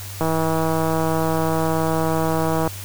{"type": "click train", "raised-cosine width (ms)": 1, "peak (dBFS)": -8, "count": 398, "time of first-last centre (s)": [0.21, 2.676], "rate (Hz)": 161, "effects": ["added 98 Hz sine -33 dBFS peak until 2.84 s", "white hiss -36 dBFS RMS until 2.84 s"]}